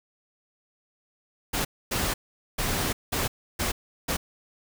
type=noise bursts at uneven times; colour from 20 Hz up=pink; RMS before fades=-27 dBFS; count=6; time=1.53-1.65 / 1.91-2.14 / 2.58-2.93 / 3.12-3.28 / 3.59-3.72 / 4.08-4.17 s; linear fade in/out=10 ms; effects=none